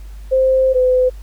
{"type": "tone pair in turn", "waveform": "sine", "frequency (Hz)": [523.3, 507.8], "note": ["C5", "B4"], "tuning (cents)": [0, 48], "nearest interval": "minor second", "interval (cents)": 52, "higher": "first", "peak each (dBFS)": [-10, -10], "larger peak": "neither", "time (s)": [[0.31, 0.74], [0.74, 1.1]], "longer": "first", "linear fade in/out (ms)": 20, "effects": ["added 50 Hz sine -30 dBFS peak until 1.22 s", "pink hiss -50 dBFS RMS until 1.22 s"]}